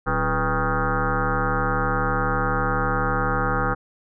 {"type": "tone with frequency modulation", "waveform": "sine", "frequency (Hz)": 644, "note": "E5", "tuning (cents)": -41, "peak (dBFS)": -19, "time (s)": [0.06, 3.75], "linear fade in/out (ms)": 20, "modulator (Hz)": 152, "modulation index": 5.6, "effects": []}